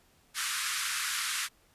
pink band-pass noise, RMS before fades -33 dBFS, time 0.34-1.49 s, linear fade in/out 50 ms, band 1200 to 12000 Hz, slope 48 dB/octave, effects pink hiss -65 dBFS RMS until 1.74 s + resampled to 32000 Hz

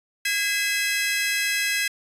sawtooth tone cluster, 1642 / 2031 / 2584 Hz, G#6 / B6 / E7, -20 / +48 / -35 cents, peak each -23 dBFS, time 0.25-1.88 s, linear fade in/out 5 ms, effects resampled to 32000 Hz

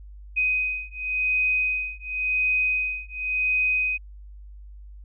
sine beating tone pair, 2507 / 2507.92 Hz, D#7 / D#7, +12 / +13 cents, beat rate 0.92 Hz, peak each -25 dBFS, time 0.36-3.98 s, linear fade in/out 20 ms, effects added 50 Hz sine -40 dBFS peak until 5.04 s

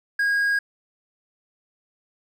triangle tone, 1636 Hz, G#6, 26 cents flat, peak -17 dBFS, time 0.19-0.59 s, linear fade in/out 5 ms, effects none

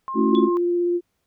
sine tone, 1063 Hz, C6, 27 cents sharp, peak -26 dBFS, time 0.08-0.57 s, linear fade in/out 0 ms
sine chord, F# minor seventh, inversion first, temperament equal, 220 / 277.2 / 329.6 / 370 Hz, A3 / C#4 / E4 / F#4, 0 / 0 / 0 / 0 cents, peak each -20 / -22 / -22 / -22 dBFS, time 0.14-0.5 s, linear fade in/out 50 ms
sine tone with vibrato, 349.2 Hz, F4, in tune, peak -18 dBFS, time 0.3-1.01 s, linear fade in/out 50 ms, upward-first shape triangle, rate 16 Hz, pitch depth 11 cents each way
sine tone with exponential decay, 3430 Hz, A7, 45 cents flat, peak -28 dBFS, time 0.35-0.47 s, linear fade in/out 0 ms, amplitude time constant 26 ms
effects pink hiss -73 dBFS RMS until 1.26 s

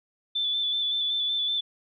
sine tone with vibrato, 3500 Hz, A7, 10 cents flat, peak -24 dBFS, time 0.35-1.61 s, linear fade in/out 10 ms, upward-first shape square, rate 5.3 Hz, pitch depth 21 cents each way, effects none

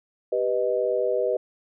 sine chord, G augmented, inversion none, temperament equal, 392 / 493.9 / 622.3 Hz, G4 / B4 / D#5, 0 / 0 / 0 cents, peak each -27 / -24 / -26 dBFS, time 0.32-1.37 s, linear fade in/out 5 ms, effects none

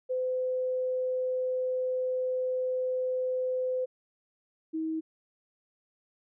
sine tone pair in turn, 510 / 319 Hz, C5 / D#4, -44 / +43 cents, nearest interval minor sixth, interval 813 cents, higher first, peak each -27 / -29 dBFS, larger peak first, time 0.09-3.86 / 4.73-5.01 s, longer first, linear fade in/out 20 ms, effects none

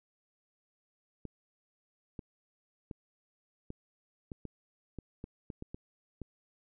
clicks, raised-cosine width 3 ms, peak -28 dBFS, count 12, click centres 1.253 / 2.192 / 2.912 / 3.704 / 4.318 / 4.453 / 4.987 / 5.241 / 5.502 / 5.624 / 5.745 / 6.217 s, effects none

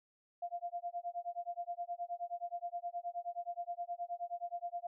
sine tone with tremolo, 697 Hz, F5, 4 cents flat, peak -35 dBFS, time 0.42-4.87 s, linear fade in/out 5 ms, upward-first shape sine, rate 9.5 Hz, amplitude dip 100%, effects none

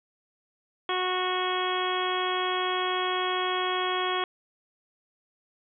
harmonic tone, 367.1 Hz, F#4, 14 cents flat, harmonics 1 / 2 / 3 / 4 / 5 / 6 / 7 / 8 / 9, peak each -31 / -33 / -30 / -37 / -37 / -38 / -40 / -42 / -33 dBFS, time 0.89-4.24 s, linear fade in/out 2 ms, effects none

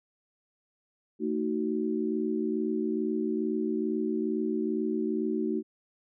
sine chord, D# diminished, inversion second, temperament just, 224 / 311.1 / 373.4 Hz, A3 / D#4 / F#4, +31 / 0 / +16 cents, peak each -31 dBFS, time 1.19-5.63 s, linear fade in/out 50 ms, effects none

